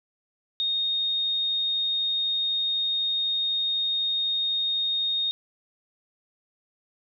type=tone; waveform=sine; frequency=3704 Hz; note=A#7; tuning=12 cents flat; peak=-23 dBFS; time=0.6-5.31 s; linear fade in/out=0 ms; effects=none